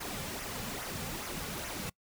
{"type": "noise with flanger", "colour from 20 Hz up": "pink", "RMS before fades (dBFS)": -39, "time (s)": [0, 1.9], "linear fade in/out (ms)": 10, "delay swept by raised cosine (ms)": [0.23, 3.23], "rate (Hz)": 2.4, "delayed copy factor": -0.55, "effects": ["noise-tail reverb RT60 0.1 s tail -24 dB re dry"]}